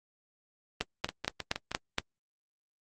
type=two click trains; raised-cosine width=0.2 ms; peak=-16 / -10 dBFS; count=5 / 6; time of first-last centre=1.09-1.716 / 0.81-1.984 s; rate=6.39 / 4.26 Hz; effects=Opus 24 kbps